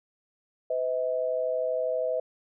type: tone pair together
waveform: sine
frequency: 506.5 / 639 Hz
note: B4 / D#5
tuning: +44 / +46 cents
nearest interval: major third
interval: 402 cents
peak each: -28 dBFS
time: 0.7-2.2 s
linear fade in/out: 5 ms
effects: none

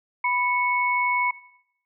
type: tone pair together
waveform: sine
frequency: 987.8 / 2208 Hz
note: B5 / C#7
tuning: 0 / -7 cents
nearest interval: octave + major second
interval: 1393 cents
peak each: -23 dBFS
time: 0.24-1.31 s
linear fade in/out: 5 ms
effects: noise-tail reverb RT60 0.7 s tail -18 dB re dry

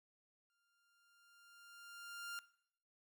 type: tone with exponential growth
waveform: sawtooth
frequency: 1398 Hz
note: F6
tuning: 1 cent sharp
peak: -40 dBFS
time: 0.5-2.39 s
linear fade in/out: 0 ms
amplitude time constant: 410 ms
effects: noise-tail reverb RT60 0.7 s tail -18 dB re dry

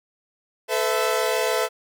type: chord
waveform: sawtooth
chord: A suspended second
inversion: none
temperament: equal with one note detuned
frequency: 440 / 506.9 / 659.3 Hz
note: A4 / B4 / E5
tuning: 0 / +45 / 0 cents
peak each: -21 dBFS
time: 0.68-1.69 s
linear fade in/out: 50 ms
effects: none

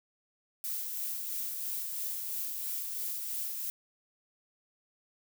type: noise with tremolo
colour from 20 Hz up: violet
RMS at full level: -35 dBFS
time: 0.64-3.7 s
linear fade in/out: 0 ms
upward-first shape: sine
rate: 3 Hz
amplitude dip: 30%
effects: none

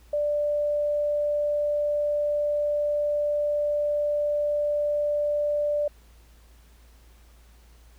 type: tone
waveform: sine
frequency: 589 Hz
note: D5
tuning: 5 cents sharp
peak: -22 dBFS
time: 0.13-5.88 s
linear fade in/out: 5 ms
effects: added 57 Hz sine -51 dBFS peak until 7.98 s + pink hiss -60 dBFS RMS until 7.98 s

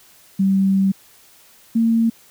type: tone pair in turn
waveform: sine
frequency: 193.5 / 228 Hz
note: G3 / A#3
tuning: -22 / -38 cents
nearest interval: minor third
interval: 284 cents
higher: second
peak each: -13 dBFS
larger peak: neither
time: 0.39-0.92 / 1.75-2.1 s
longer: first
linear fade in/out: 10 ms
effects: white hiss -50 dBFS RMS until 2.3 s

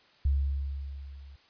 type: tone with level ramp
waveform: sine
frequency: 69.3 Hz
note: C#2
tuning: in tune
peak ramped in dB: -21 to -46 dBFS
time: 0.25-1.36 s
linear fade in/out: 5 ms
effects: white hiss -61 dBFS RMS until 1.49 s + resampled to 11025 Hz

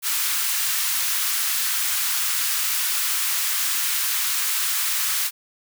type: high-pass noise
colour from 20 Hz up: white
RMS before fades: -23 dBFS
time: 0.02-5.31 s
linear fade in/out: 50 ms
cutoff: 1100 Hz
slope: 24 dB/octave
effects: none

